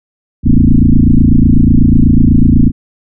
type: tone with frequency modulation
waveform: sine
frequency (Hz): 114.8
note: A#2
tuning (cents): -26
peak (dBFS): -3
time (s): 0.43-2.72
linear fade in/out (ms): 50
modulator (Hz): 28.1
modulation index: 5.7
effects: none